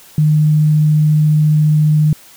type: tone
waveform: sine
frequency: 152.4 Hz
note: D#3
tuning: 36 cents flat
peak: -8 dBFS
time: 0.18-2.13 s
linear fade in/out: 2 ms
effects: white hiss -42 dBFS RMS until 2.36 s